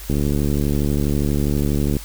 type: click train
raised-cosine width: 3 ms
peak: -8 dBFS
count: 136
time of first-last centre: 0.1-1.967 s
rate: 72.3 Hz
effects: added 50 Hz sine -34 dBFS peak until 2.04 s + white hiss -38 dBFS RMS until 2.04 s